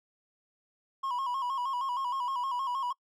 triangle tone with vibrato, 1027 Hz, C6, 33 cents flat, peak -28 dBFS, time 1.03-2.93 s, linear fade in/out 10 ms, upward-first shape square, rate 6.4 Hz, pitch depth 85 cents each way, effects noise-tail reverb RT60 0.1 s tail -25 dB re dry

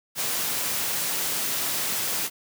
white high-pass noise, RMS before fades -27 dBFS, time 0.15-2.3 s, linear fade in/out 50 ms, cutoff 100 Hz, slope 96 dB/octave, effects none

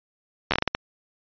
slowing click train, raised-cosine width 0.3 ms, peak -5 dBFS, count 8, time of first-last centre 0.51-0.75 s, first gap 11 ms, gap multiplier 1.37, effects resampled to 11025 Hz

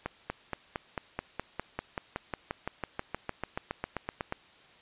accelerating click train, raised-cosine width 0.5 ms, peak -17 dBFS, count 26, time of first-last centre 0.06-4.324 s, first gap 240 ms, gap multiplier 0.97, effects white hiss -57 dBFS RMS until 4.81 s + resampled to 8000 Hz

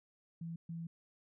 sine tone bursts at uneven times, 166.5 Hz, E3, 18 cents sharp, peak -40 dBFS, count 2, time 0.41-0.56 / 0.69-0.87 s, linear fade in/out 5 ms, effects none

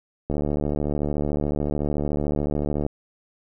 click train, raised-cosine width 2 ms, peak -12 dBFS, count 190, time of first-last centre 0.3-2.864 s, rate 73.7 Hz, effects none

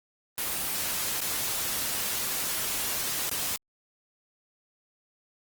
white noise with dropouts, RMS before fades -30 dBFS, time 0.38-3.56 s, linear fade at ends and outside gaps 0 ms, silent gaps 1.205-1.216 / 3.295-3.314 s, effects Opus 24 kbps

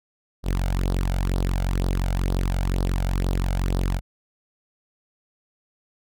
sawtooth tone with flanger, 45.66 Hz, F#1, 22 cents flat, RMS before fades -23 dBFS, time 0.43-4.01 s, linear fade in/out 50 ms, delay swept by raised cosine 0.2 to 1.4 ms, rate 2.1 Hz, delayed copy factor +0.7, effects none

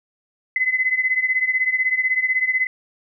sine beating tone pair, 2027 / 2043 Hz, B6 / C7, +45 / -42 cents, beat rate 16 Hz, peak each -19 / -22 dBFS, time 0.56-2.67 s, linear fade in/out 2 ms, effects none

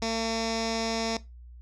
15% pulse tone with low-pass filter, 226 Hz, A3, 47 cents sharp, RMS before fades -29 dBFS, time 0.02-1.17 s, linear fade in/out 2 ms, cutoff 5600 Hz, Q 3.9, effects noise-tail reverb RT60 0.2 s tail -17 dB re dry + added 60 Hz sine -44 dBFS peak until 1.61 s

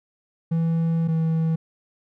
triangle tone pair in turn, 164.81 / 161.89 Hz, E3 / E3, 0 / -31 cents, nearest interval unison, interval 31 cents, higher first, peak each -17 dBFS, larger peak neither, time 0.51-1.08 / 1.08-1.56 s, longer first, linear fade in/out 10 ms, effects none

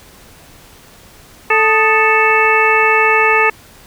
harmonic tone with a mistuned harmonic, 440 Hz, A4, in tune, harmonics 1 / 2 / 3 / 4 / 5 / 6, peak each -16 / -16 / -16 / -16 / -16 / -16 dBFS, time 1.5-3.5 s, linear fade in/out 5 ms, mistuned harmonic 3, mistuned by -99 cents, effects pink hiss -42 dBFS RMS until 3.86 s

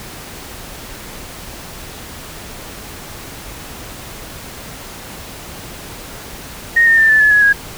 sine tone with pitch steps, 1860 / 1822.8 / 1786.3 / 1750.5 / 1715.5 / 1681.2 / 1647.5 Hz, A#6 / A#6 / A6 / A6 / A6 / G#6 / G#6, -4 / -39 / +26 / -9 / -44 / +21 / -14 cents, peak -7 dBFS, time 6.76-7.53 s, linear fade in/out 10 ms, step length 110 ms, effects pink hiss -32 dBFS RMS until 7.77 s

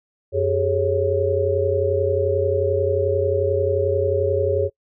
sine tone cluster, 91.7 / 394 / 425.3 / 550 Hz, F#2 / G4 / G#4 / C#5, -15 / +9 / +41 / -14 cents, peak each -24 / -24 / -22 / -21 dBFS, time 0.32-4.7 s, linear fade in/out 50 ms, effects noise-tail reverb RT60 0.1 s tail -24 dB re dry

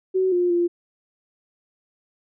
sine tone with pitch steps, 375.4 / 354.6 / 347 Hz, F#4 / F4 / F4, +25 / +26 / -11 cents, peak -17 dBFS, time 0.14-0.68 s, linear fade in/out 20 ms, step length 180 ms, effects none

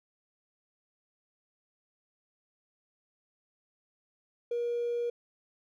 triangle tone with hard clipping, 476.1 Hz, A#4, 37 cents sharp, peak -29 dBFS, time 4.51-5.1 s, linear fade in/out 5 ms, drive 3 dB, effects none

